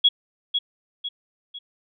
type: tone with echo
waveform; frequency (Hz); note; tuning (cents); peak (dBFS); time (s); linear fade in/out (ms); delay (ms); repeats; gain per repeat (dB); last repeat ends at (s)
sine; 3337; G#7; +8; -12; 0.04-0.09; 10; 500; 3; -7; 1.59
effects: none